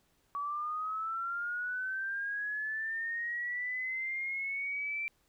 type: linear sweep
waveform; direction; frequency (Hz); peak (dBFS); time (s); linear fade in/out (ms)
sine; up; 1134 to 2349; -33; 0.35-5.08; 0
effects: pink hiss -72 dBFS RMS until 5.28 s